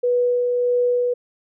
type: tone with tremolo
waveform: sine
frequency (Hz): 489.8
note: B4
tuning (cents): -14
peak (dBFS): -15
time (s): 0.03-1.14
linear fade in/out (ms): 10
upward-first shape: sine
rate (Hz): 1.6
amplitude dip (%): 25
effects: none